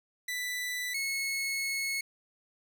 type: tone pair in turn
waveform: sawtooth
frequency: 1983 / 2188 Hz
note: B6 / C#7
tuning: +7 / -23 cents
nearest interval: major second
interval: 170 cents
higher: second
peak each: -29 / -27 dBFS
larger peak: second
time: 0.28-0.94 / 0.94-2.01 s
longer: second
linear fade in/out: 5 ms
effects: none